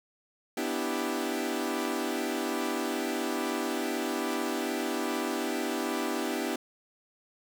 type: chord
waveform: sawtooth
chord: E minor seventh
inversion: second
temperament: equal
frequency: 246.9 / 293.7 / 329.6 / 392 Hz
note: B3 / D4 / E4 / G4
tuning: 0 / 0 / 0 / 0 cents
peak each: -31 dBFS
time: 0.57-6.56 s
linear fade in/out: 5 ms
effects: 8-bit